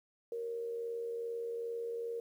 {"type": "tone with amplitude modulation", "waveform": "sine", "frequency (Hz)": 466.2, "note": "A#4", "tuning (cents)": 0, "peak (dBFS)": -34, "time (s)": [0.32, 2.2], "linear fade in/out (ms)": 2, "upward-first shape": "sine", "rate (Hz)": 82.5, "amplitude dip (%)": 45, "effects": ["11-bit"]}